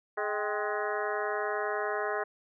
harmonic tone with a mistuned harmonic, 210 Hz, G#3, 19 cents sharp, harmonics 2 / 3 / 4 / 5 / 6 / 7 / 8 / 9, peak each -34 / -36 / -37 / -38 / -39 / -39 / -40 / -41 dBFS, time 0.17-2.24 s, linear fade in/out 10 ms, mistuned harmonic 4, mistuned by -110 cents, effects none

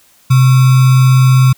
sine tone with sample-and-hold, 129.7 Hz, C3, 15 cents flat, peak -4 dBFS, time 0.3-1.53 s, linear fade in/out 10 ms, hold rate 1225 Hz, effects white hiss -49 dBFS RMS until 1.57 s

